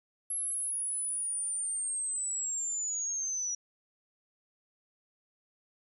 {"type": "linear sweep", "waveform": "sine", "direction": "down", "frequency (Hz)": [11175, 5800], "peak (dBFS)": -31, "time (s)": [0.3, 3.55], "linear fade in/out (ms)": 5, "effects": []}